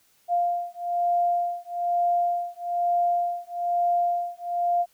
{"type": "beating tone pair", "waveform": "sine", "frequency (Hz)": [698.5, 699.6], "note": ["F5", "F5"], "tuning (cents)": [0, 3], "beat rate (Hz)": 1.1, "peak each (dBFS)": -25, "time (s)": [0.28, 4.86], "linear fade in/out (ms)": 50, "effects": ["white hiss -63 dBFS RMS until 4.93 s"]}